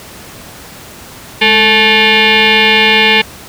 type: tone with frequency modulation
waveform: sine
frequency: 210.2 Hz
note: G#3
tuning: 21 cents sharp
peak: -5 dBFS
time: 1.41-3.22 s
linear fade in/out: 10 ms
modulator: 654 Hz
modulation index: 4.9
effects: pink hiss -32 dBFS RMS until 3.48 s + high-pass 60 Hz 12 dB/octave